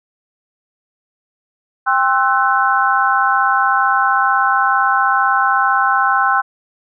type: harmonic tone with a mistuned harmonic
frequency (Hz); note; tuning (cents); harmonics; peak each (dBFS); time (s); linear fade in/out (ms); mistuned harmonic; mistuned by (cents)
264.3; C4; +18; 3 / 4 / 5 / 6; -17 / -17 / -17 / -17; 1.86-6.42; 20; 6; -92
effects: none